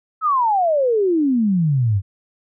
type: exponential sweep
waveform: sine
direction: down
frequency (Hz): 1319 to 92.5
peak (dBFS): -14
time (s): 0.21-2.02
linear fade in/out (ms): 50
effects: none